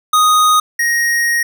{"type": "tone pair in turn", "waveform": "square", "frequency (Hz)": [1244.5, 1874.9], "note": ["D#6", "A#6"], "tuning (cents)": [0, 9], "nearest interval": "perfect fifth", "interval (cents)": 709, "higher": "second", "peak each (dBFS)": [-9, -13], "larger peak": "first", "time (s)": [[0.13, 0.6], [0.79, 1.43]], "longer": "second", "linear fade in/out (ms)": 5, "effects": []}